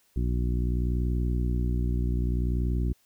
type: harmonic tone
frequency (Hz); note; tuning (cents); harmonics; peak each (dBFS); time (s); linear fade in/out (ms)
60.6; B1; -32; 1 / 2 / 3 / 4 / 5 / 6; -25 / -31 / -35 / -37 / -39 / -41; 0.16-2.93; 5
effects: white hiss -66 dBFS RMS until 3.05 s